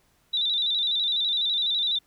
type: tone with vibrato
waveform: sine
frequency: 3729 Hz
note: A#7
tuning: in tune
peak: -22 dBFS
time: 0.33-1.99 s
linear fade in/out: 10 ms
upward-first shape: square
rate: 12 Hz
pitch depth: 70 cents each way
effects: pink hiss -65 dBFS RMS until 2.06 s